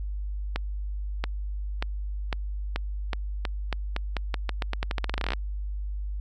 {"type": "accelerating click train", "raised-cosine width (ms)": 0.3, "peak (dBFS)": -12, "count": 28, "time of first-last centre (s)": [0.56, 5.334], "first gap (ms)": 680, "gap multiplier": 0.86, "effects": ["added 50 Hz sine -29 dBFS peak until 6.2 s"]}